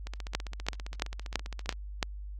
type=two click trains; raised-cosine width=0.2 ms; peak=-10 / -23 dBFS; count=6 / 26; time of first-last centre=0.35-2.028 / 0.07-1.726 s; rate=2.98 / 15.1 Hz; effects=added 50 Hz sine -38 dBFS peak until 2.39 s + Opus 48 kbps